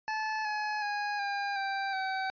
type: tone with pitch steps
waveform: 25% pulse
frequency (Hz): 868 / 846.2 / 825 / 804.3 / 784.1 / 764.4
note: A5 / G#5 / G#5 / G5 / G5 / G5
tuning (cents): -24 / +32 / -12 / +44 / 0 / -44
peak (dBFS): -27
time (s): 0.08-2.3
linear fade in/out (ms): 0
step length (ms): 370
effects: resampled to 11025 Hz